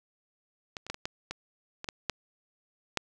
clicks, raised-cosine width 0.2 ms, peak -20 / -27 / -16 / -24 / -15 / -18 / -21 / -16 / -11 / -10 dBFS, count 10, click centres 0.768 / 0.866 / 0.9 / 0.944 / 1.055 / 1.31 / 1.844 / 1.888 / 2.097 / 2.973 s, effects none

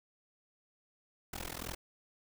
pink noise with amplitude modulation, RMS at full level -38 dBFS, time 1.33-1.75 s, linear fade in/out 5 ms, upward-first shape sine, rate 42.1 Hz, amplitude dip 100%, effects none

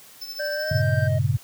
square tone with tremolo, 5274 Hz, E8, in tune, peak -31 dBFS, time 0.21-0.82 s, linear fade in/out 10 ms, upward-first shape sine, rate 13 Hz, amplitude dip 60%
triangle tone, 1568 Hz, G6, in tune, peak -27 dBFS, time 0.39-1.08 s, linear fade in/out 10 ms
triangle tone with pitch glide, 591 to 625.8 Hz, D5 to D#5, +11 to +10 cents, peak -25 dBFS, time 0.39-1.19 s, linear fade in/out 10 ms, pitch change +99 cents, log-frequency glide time 0.55-0.71 s
sine chord, G diminished, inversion none, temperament equal, 98 / 116.54 / 138.59 Hz, G2 / Bb2 / Db3, 0 / 0 / 0 cents, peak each -23 dBFS, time 0.71-1.37 s, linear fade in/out 5 ms
effects white hiss -48 dBFS RMS until 1.43 s + high-pass 60 Hz 12 dB/octave

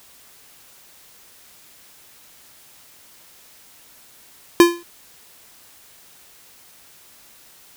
square tone with exponential decay, 343.9 Hz, F4, 27 cents flat, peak -4 dBFS, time 4.6-4.83 s, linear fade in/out 1 ms, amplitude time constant 49 ms, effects white hiss -49 dBFS RMS until 7.76 s

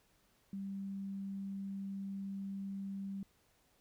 sine tone, 196 Hz, G3, in tune, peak -39 dBFS, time 0.53-3.23 s, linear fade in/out 2 ms, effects pink hiss -72 dBFS RMS until 3.8 s

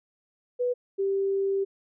sine tone pair in turn, 492.6 / 391.7 Hz, B4 / G4, -5 / -1 cents, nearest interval major third, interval 396 cents, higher first, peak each -23 dBFS, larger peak neither, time 0.59-0.74 / 0.98-1.65 s, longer second, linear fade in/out 20 ms, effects none

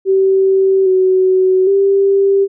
sine tone with pitch steps, 384.5 / 374.2 / 393.8 Hz, G4 / F#4 / G4, -33 / +20 / +8 cents, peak -8 dBFS, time 0.05-2.48 s, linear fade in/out 50 ms, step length 810 ms, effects none

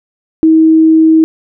sine tone, 319.5 Hz, D#4, 46 cents sharp, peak -3 dBFS, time 0.43-1.24 s, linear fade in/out 0 ms, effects none

